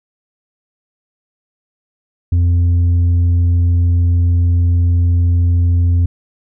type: tone with tanh clipping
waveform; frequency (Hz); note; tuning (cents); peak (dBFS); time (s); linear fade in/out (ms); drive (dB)
triangle; 86.7; F2; -12; -10; 2.32-6.06; 5; 8
effects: none